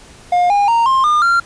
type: tone with pitch steps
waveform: triangle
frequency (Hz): 711 / 812 / 927.4 / 1059.2 / 1209.6 / 1381.5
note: F5 / G#5 / A#5 / C6 / D#6 / F6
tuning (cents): +31 / -39 / -9 / +21 / -49 / -19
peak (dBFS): -8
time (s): 0.32-1.4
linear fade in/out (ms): 5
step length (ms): 180
effects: pink hiss -41 dBFS RMS until 1.45 s + resampled to 22050 Hz